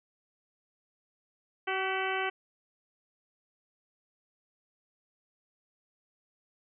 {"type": "harmonic tone with a mistuned harmonic", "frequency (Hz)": 380, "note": "F#4", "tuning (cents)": 46, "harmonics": [1, 2, 3, 4, 5, 6, 7, 8], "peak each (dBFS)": [-35, -35, -38, -36, -38, -39, -40, -42], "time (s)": [1.67, 2.3], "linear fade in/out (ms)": 10, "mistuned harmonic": 5, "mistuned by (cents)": 53, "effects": []}